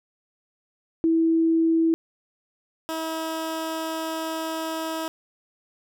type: tone pair in turn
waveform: sine / 15% pulse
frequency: 327 / 321.8 Hz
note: E4 / E4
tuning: -14 / -42 cents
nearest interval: unison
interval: 28 cents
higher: first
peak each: -17 / -21 dBFS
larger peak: first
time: 1.04-1.94 / 2.89-5.08 s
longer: second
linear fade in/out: 0 ms
effects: none